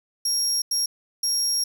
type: tone bursts at uneven times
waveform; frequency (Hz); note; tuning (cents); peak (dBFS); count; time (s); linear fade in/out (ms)
30% pulse; 5588; F8; 0; -17; 3; 0.25-0.62 / 0.71-0.86 / 1.23-1.64; 5
effects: none